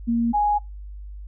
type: tone pair in turn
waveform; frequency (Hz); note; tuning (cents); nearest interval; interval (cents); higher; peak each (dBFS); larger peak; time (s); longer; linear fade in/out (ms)
sine; 233.1 / 830.7; A#3 / G#5; 0 / 0; octave + minor seventh; 2200; second; -18 / -17; second; 0.07-0.33 / 0.33-0.59; neither; 20
effects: noise-tail reverb RT60 0.2 s tail -22 dB re dry + added 50 Hz sine -34 dBFS peak until 1.27 s